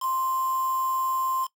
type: tone with quantisation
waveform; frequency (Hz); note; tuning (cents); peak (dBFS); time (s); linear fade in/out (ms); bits
sine; 1046.5; C6; 0; -24; 0-1.48; 50; 6
effects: noise-tail reverb RT60 0.1 s tail -20 dB re dry